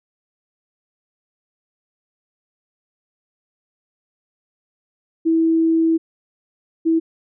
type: tone pair in turn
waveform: sine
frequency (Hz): 326.1 / 326.1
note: E4 / E4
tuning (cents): -19 / -19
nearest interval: unison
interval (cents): 0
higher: neither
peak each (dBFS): -13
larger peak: neither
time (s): 5.25-5.98 / 6.85-7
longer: first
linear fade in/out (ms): 20
effects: none